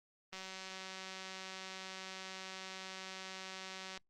click train, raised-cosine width 0.2 ms, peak -29 dBFS, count 690, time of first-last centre 0.33-3.976 s, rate 189 Hz, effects noise-tail reverb RT60 0.1 s tail -23 dB re dry + Opus 24 kbps

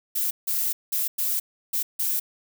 violet noise bursts at uneven times, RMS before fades -25 dBFS, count 6, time 0.15-0.31 / 0.47-0.73 / 0.92-1.08 / 1.18-1.4 / 1.73-1.83 / 1.99-2.2 s, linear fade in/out 10 ms, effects none

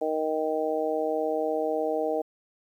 harmonic tone, 156.4 Hz, D#3, 9 cents sharp, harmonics 2 / 3 / 4 / 5, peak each -33 / -28 / -29 / -33 dBFS, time 0.01-2.22 s, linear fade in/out 10 ms, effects 10-bit

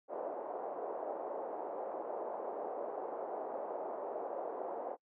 pink band-pass noise, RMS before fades -41 dBFS, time 0.08-4.97 s, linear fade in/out 50 ms, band 450 to 780 Hz, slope 24 dB/octave, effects noise-tail reverb RT60 0.1 s tail -25 dB re dry

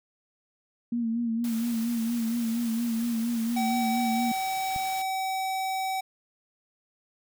sine tone with vibrato, 231.7 Hz, A#3, 10 cents flat, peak -25 dBFS, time 0.92-4.32 s, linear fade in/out 5 ms, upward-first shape sine, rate 4.3 Hz, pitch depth 51 cents each way
white noise, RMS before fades -42 dBFS, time 1.44-5.02 s, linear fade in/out 2 ms
square tone, 763 Hz, G5, 47 cents flat, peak -28 dBFS, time 3.56-6.01 s, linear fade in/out 10 ms
click, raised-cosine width 5 ms, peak -27 dBFS, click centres 4.762 s
effects none

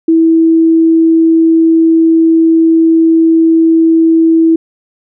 sine tone, 326.3 Hz, E4, 18 cents flat, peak -4 dBFS, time 0.08-4.56 s, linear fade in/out 5 ms, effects none

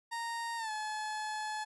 30% pulse tone with pitch glide, 929 to 856.8 Hz, A#5 to A5, -6 to -46 cents, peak -33 dBFS, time 0.11-1.65 s, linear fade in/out 20 ms, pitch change -140 cents, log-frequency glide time 0.57-0.71 s, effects resampled to 24000 Hz

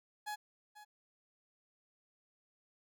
30% pulse tone with echo, 841 Hz, G#5, 22 cents sharp, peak -36 dBFS, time 0.26-0.36 s, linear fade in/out 20 ms, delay 490 ms, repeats 1, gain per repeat -14 dB, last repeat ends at 0.85 s, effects none

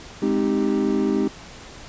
triangle chord, Ab major seventh, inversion none, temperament equal, 207.7 / 261.6 / 311.1 / 392 Hz, Ab3 / C4 / Eb4 / G4, 0 / 0 / 0 / 0 cents, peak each -22 dBFS, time 0.22-1.28 s, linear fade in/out 5 ms, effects pink hiss -41 dBFS RMS until 1.88 s + resampled to 16000 Hz

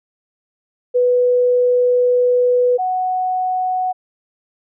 sine tone pair in turn, 493.9 / 740 Hz, B4 / F#5, 0 / 0 cents, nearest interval perfect fifth, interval 700 cents, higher second, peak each -11 / -16 dBFS, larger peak first, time 0.94-2.78 / 2.78-3.93 s, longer first, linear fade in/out 20 ms, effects none

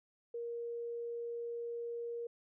sine tone, 470.2 Hz, A#4, 15 cents sharp, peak -38 dBFS, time 0.34-2.27 s, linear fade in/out 5 ms, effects none

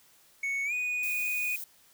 triangle tone with pitch glide, 2217 to 2474 Hz, C#7 to D#7, 0 to -10 cents, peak -27 dBFS, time 0.43-1.56 s, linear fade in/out 5 ms, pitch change +190 cents, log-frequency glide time 0.65-0.73 s
violet noise, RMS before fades -39 dBFS, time 1.03-1.64 s, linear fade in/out 2 ms
effects white hiss -61 dBFS RMS until 1.93 s

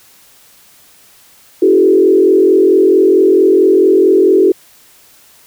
sine tone with frequency modulation, 378.5 Hz, F#4, 39 cents sharp, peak -5 dBFS, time 1.62-4.52 s, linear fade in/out 5 ms, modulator 44.5 Hz, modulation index 1.2, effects white hiss -45 dBFS RMS until 5.46 s

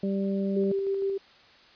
harmonic tone, 196 Hz, G3, in tune, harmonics 1 / 2 / 3, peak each -26 / -32 / -36 dBFS, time 0.03-0.72 s, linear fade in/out 5 ms
sine tone with tremolo, 392 Hz, G4, in tune, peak -24 dBFS, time 0.56-1.18 s, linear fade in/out 10 ms, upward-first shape square, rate 6.5 Hz, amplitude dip 25%
effects white hiss -55 dBFS RMS until 1.75 s + resampled to 11025 Hz

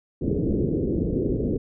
white low-pass noise, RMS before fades -24 dBFS, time 0.21-1.58 s, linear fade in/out 10 ms, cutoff 450 Hz, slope 48 dB/octave, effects none

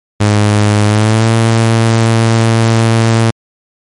sawtooth tone with pitch glide, 104.7 to 113.52 Hz, G#2 to A#2, +15 to -45 cents, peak -3 dBFS, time 0.2-3.31 s, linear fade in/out 10 ms, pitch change +140 cents, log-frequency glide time 0.86-1.29 s, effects MP3 48 kbps

